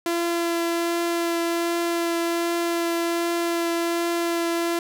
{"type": "tone with vibrato", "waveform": "sawtooth", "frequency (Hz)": 339.5, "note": "F4", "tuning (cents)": -49, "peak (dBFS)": -18, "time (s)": [0.06, 4.79], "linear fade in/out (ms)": 2, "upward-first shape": "triangle", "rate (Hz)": 1.3, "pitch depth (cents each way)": 11, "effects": []}